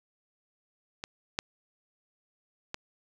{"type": "clicks", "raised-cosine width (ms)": 0.2, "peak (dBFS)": [-19, -11, -17], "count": 3, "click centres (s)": [1.039, 1.389, 2.744], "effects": []}